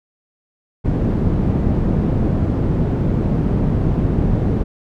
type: low-pass noise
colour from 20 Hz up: white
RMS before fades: -17 dBFS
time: 0.84-4.64 s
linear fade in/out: 20 ms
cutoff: 200 Hz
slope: 12 dB/octave
effects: none